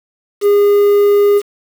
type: tone with quantisation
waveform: triangle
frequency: 408 Hz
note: G#4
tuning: 31 cents flat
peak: -5 dBFS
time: 0.41-1.42 s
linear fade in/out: 50 ms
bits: 5
effects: none